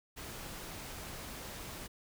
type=noise; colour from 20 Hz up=pink; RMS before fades=-45 dBFS; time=0.16-1.88 s; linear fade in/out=20 ms; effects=none